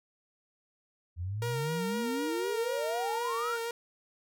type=exponential sweep; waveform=sine; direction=up; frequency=82.41 to 1480 Hz; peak=-32 dBFS; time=1.16-3.59 s; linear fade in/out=50 ms
type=tone with vibrato; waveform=sawtooth; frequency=467.9 Hz; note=A#4; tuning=6 cents sharp; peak=-29 dBFS; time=1.42-3.71 s; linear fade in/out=2 ms; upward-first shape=sine; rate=4 Hz; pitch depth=33 cents each way
effects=none